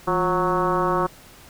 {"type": "tone with frequency modulation", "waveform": "sine", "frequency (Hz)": 732, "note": "F#5", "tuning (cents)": -19, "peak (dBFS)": -18, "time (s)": [0.07, 1.07], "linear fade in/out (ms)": 10, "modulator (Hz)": 188, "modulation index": 3, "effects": ["pink hiss -47 dBFS RMS until 1.49 s"]}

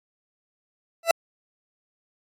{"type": "tone with exponential growth", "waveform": "40% pulse", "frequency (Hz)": 667, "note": "E5", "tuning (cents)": 20, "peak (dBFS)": -10, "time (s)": [1.03, 1.11], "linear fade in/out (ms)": 2, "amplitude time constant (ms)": 16, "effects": ["AAC 48 kbps"]}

